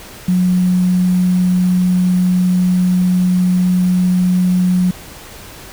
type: tone with quantisation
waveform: sine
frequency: 181.5 Hz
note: F#3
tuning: 33 cents flat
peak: -10 dBFS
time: 0.28-4.91 s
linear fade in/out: 5 ms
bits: 6
effects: pink hiss -35 dBFS RMS until 5.72 s